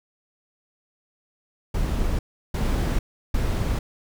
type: noise bursts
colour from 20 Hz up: brown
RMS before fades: -23 dBFS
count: 3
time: 1.74-3.79 s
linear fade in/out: 5 ms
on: 450 ms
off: 350 ms
effects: none